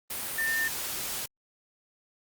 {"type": "tone in noise", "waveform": "sine", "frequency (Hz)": 1800, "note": "A6", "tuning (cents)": 39, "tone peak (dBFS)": -26, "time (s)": [0.38, 0.68], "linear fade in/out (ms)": 5, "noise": "white", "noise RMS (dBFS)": -34, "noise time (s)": [0.1, 1.26], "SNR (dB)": 5, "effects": ["Opus 32 kbps"]}